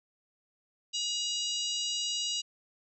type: harmonic tone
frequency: 959 Hz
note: A#5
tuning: 49 cents sharp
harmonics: 3 / 4 / 5 / 6 / 7 / 8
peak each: -34 / -36 / -38 / -40 / -41 / -42 dBFS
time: 0.93-2.42 s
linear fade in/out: 20 ms
effects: none